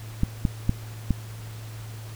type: clicks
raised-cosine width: 5 ms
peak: -8 dBFS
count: 4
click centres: 0.234 / 0.452 / 0.694 / 1.107 s
effects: added 110 Hz sine -36 dBFS peak until 2.15 s + pink hiss -46 dBFS RMS until 2.15 s